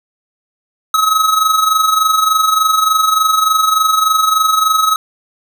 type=tone with amplitude modulation; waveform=square; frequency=1280 Hz; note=D#6; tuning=49 cents sharp; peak=-8 dBFS; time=0.94-4.96 s; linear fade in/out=2 ms; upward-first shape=sine; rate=23.4 Hz; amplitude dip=60%; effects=none